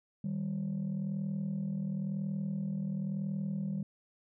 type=tone pair together; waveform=sine; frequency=155.03 / 196 Hz; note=D#3 / G3; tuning=-6 / 0 cents; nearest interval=major third; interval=406 cents; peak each=-35 / -32 dBFS; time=0.24-3.83 s; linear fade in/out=5 ms; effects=tanh soft clip ceiling -29 dBFS